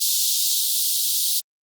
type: high-pass noise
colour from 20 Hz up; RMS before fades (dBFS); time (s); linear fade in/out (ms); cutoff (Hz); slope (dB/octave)
pink; -21; 0-1.41; 20; 3500; 48
effects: Opus 32 kbps